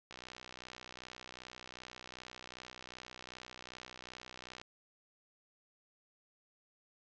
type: click train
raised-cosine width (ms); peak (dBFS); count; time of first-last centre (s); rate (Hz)
0.2; -30; 283; 0.11-4.615; 62.6
effects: low-pass 6000 Hz 12 dB/octave